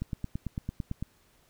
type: click train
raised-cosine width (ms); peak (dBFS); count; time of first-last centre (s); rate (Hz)
5; -20; 10; 0.02-1.026; 8.95
effects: pink hiss -65 dBFS RMS until 1.49 s